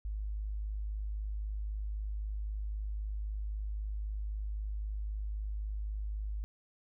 sine tone, 51.91 Hz, G#1, in tune, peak -34 dBFS, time 0.05-6.44 s, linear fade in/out 0 ms, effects none

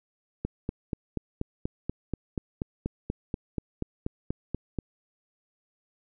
click train, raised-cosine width 3 ms, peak -16 dBFS, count 19, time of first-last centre 0.45-4.787 s, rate 4.15 Hz, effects none

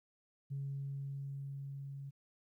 sine tone with level ramp, 138.59 Hz, C#3, in tune, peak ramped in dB -36 to -43 dBFS, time 0.5-2.11 s, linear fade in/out 20 ms, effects tanh soft clip ceiling -33 dBFS + 13-bit

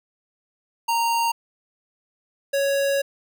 square tone pair in turn, 927 / 555.5 Hz, A#5 / C#5, -10 / +4 cents, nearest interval major sixth, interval 886 cents, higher first, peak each -20 dBFS, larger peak neither, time 0.88-1.32 / 2.53-3.02 s, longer second, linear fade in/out 10 ms, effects none

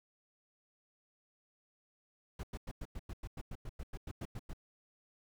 brown noise bursts, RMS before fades -42 dBFS, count 16, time 2.39-4.534 s, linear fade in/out 5 ms, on 44 ms, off 96 ms, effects none

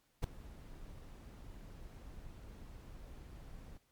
brown noise with ADSR envelope, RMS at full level -29 dBFS, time 0.22-3.78 s, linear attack 20 ms, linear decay 5 ms, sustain -22 dB, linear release 14 ms, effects pink hiss -75 dBFS RMS until 3.91 s + MP3 96 kbps

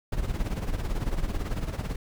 brown noise with tremolo, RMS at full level -26 dBFS, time 0.12-1.96 s, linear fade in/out 5 ms, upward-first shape sine, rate 18 Hz, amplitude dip 70%, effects none

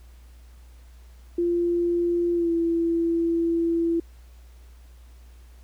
sine tone with pitch glide, 345.5 to 334.9 Hz, F4 to E4, -19 to +27 cents, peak -20 dBFS, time 1.38-4 s, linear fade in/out 5 ms, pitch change -54 cents, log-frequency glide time 2.34-2.51 s, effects added 60 Hz sine -45 dBFS peak until 5.63 s + pink hiss -60 dBFS RMS until 5.63 s

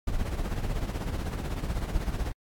brown noise with tremolo, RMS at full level -27 dBFS, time 0.07-2.32 s, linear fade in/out 5 ms, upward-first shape triangle, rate 16 Hz, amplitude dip 70%, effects AAC 64 kbps

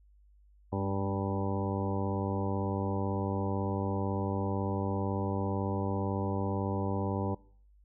harmonic tone with a mistuned harmonic, 98 Hz, G2, in tune, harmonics 1 / 2 / 3 / 4 / 5 / 6 / 8 / 9 / 10, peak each -33 / -36 / -38 / -39 / -40 / -41 / -42 / -43 / -43 dBFS, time 0.72-7.35 s, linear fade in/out 10 ms, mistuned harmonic 2, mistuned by +34 cents, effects noise-tail reverb RT60 0.5 s tail -21 dB re dry + added 50 Hz sine -58 dBFS peak until 7.84 s

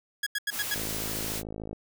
sawtooth tone bursts, 1663 Hz, G#6, 2 cents sharp, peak -23 dBFS, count 5, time 0.23-0.745 s, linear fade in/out 5 ms, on 35 ms, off 85 ms
white noise, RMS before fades -34 dBFS, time 0.5-1.43 s, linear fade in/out 50 ms
click train, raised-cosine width 2 ms, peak -24 dBFS, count 53, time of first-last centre 0.76-1.73 s, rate 53.6 Hz
effects none

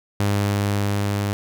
sawtooth tone with level ramp, 101.4 Hz, G#2, 41 cents flat, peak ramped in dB -14 to -17 dBFS, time 0.2-1.33 s, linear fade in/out 0 ms, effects none

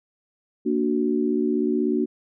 sine chord, Bb augmented, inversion none, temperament equal, 233.1 / 293.7 / 370 Hz, Bb3 / D4 / F#4, 0 / 0 / 0 cents, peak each -24 dBFS, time 0.65-2.06 s, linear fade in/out 20 ms, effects none

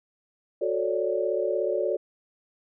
sine chord, D major seventh, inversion first, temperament just, 367.1 / 440.5 / 550.6 / 587.3 Hz, F#4 / A4 / C#5 / D5, -14 / +2 / -12 / 0 cents, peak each -29 dBFS, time 0.61-1.97 s, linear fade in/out 10 ms, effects none

